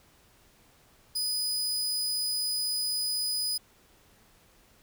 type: tone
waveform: sawtooth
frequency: 4978 Hz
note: D#8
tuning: in tune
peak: -25 dBFS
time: 1.15-3.58 s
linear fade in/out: 10 ms
effects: pink hiss -61 dBFS RMS until 4.82 s

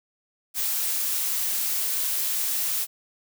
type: noise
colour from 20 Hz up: blue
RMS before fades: -26 dBFS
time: 0.54-2.87 s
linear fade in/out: 50 ms
effects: none

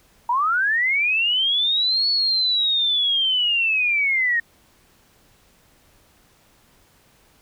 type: linear two-way sweep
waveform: sine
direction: up then down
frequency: 922 to 4435 to 1838 Hz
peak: -17 dBFS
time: 0.29-4.4 s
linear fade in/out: 5 ms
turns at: 2.09 s
effects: pink hiss -57 dBFS RMS until 7.41 s

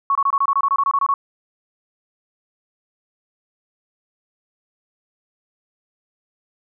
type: tone bursts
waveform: sine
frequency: 1108.7 Hz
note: C#6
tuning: in tune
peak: -14 dBFS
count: 14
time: 0.1-1.14 s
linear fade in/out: 2 ms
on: 52 ms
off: 24 ms
effects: none

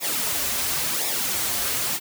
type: noise with flanger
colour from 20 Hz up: white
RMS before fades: -25 dBFS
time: 0-2 s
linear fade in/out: 50 ms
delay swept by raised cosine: 0.65 to 6.45 ms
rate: 0.94 Hz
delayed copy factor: -0.65
effects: none

